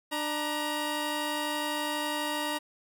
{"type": "tone pair together", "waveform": "15% pulse", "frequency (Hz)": [298.3, 947], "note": ["D4", "A#5"], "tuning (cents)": [27, 27], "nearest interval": "octave + minor sixth", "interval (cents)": 2000, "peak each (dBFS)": -26, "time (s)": [0.11, 2.59], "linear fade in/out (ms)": 20, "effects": []}